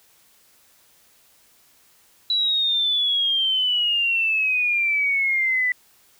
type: exponential sweep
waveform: sine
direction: down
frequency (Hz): 3951 to 1975.5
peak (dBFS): -18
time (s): 2.3-5.72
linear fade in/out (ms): 2
effects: white hiss -57 dBFS RMS until 6.19 s